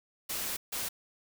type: noise bursts at uneven times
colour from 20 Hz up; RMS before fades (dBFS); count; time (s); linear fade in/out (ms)
white; -35; 2; 0.29-0.57 / 0.72-0.89; 10
effects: none